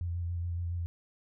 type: tone with vibrato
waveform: sine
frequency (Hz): 86.3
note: F2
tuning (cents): -20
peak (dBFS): -31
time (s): 0.01-0.86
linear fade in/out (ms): 0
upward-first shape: square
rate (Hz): 7.1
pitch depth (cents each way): 21
effects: none

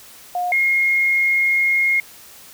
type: tone pair in turn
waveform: sine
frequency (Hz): 716 / 2146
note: F5 / C7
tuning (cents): +43 / +43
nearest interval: octave + perfect fifth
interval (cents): 1900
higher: second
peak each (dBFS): -19 / -14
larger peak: second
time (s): 0.35-0.52 / 0.52-2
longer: second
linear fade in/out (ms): 2
effects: white hiss -43 dBFS RMS until 2.53 s

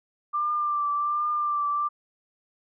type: tone with vibrato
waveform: sine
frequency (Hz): 1184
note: D6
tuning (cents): +14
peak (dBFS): -23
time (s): 0.33-1.89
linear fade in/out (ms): 20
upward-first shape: triangle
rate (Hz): 1.3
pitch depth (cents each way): 33
effects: none

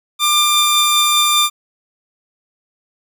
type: tone pair together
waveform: sawtooth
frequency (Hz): 1192 / 3581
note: D6 / A7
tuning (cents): +25 / +30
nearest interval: octave + perfect fifth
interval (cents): 1905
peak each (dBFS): -11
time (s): 0.19-1.5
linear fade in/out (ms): 50
effects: none

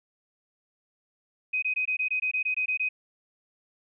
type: tone bursts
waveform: sine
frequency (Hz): 2512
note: D#7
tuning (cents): +16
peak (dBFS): -24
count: 12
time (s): 1.53-2.89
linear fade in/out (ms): 10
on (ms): 95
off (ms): 20
effects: none

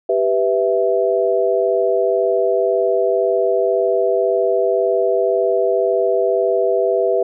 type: chord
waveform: sine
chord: E minor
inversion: first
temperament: equal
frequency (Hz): 392 / 493.9 / 659.3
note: G4 / B4 / E5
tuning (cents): 0 / 0 / 0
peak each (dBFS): -18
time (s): 0.09-7.23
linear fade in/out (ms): 5
effects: none

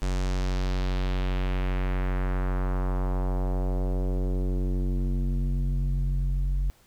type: tone with low-pass filter sweep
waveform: square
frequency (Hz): 46.25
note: F#1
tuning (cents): 0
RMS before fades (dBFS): -26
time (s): 0.02-6.7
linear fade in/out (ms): 0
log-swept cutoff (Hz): 7600 to 93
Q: 1.5
effects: pink hiss -60 dBFS RMS until 6.86 s

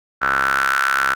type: ring-modulated tone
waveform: sawtooth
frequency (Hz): 67.6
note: C#2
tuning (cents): -43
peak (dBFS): -9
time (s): 0.21-1.15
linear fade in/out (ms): 20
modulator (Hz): 1420
effects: none

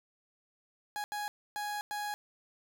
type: tone bursts at uneven times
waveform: 30% pulse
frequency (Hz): 830.6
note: G#5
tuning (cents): 0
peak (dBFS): -32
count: 4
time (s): 0.96-1.04 / 1.12-1.28 / 1.56-1.81 / 1.91-2.14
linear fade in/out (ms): 0
effects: none

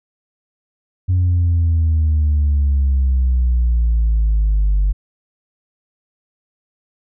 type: exponential sweep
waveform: sine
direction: down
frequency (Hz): 91.9 to 48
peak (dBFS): -10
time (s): 1.08-4.93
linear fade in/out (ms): 20
effects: tanh soft clip ceiling -10 dBFS

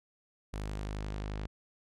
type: tone with low-pass filter sweep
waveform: sawtooth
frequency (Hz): 51.4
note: G#1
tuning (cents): -17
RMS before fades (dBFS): -38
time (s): 0.53-1.47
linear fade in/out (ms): 10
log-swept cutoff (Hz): 11000 to 4400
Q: 0.78
effects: none

